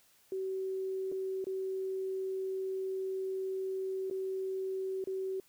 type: tone with dropouts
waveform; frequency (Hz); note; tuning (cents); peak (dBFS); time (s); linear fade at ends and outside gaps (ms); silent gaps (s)
sine; 380.6; F#4; +49; -33; 0.32-5.4; 2; 1.117-1.122 / 1.443-1.468 / 4.1-4.11 / 5.041-5.072
effects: white hiss -66 dBFS RMS until 5.48 s